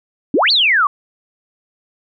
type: exponential two-way sweep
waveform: sine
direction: up then down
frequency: 240 to 4662 to 1100 Hz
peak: -10 dBFS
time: 0.34-0.87 s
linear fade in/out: 2 ms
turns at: 0.51 s
effects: none